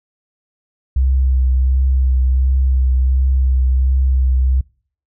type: tone with vibrato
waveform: sine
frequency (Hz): 64.9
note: C2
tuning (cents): -13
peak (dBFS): -11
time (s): 0.96-4.61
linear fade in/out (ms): 5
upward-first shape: triangle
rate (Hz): 1.4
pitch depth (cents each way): 27
effects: noise-tail reverb RT60 0.5 s tail -25 dB re dry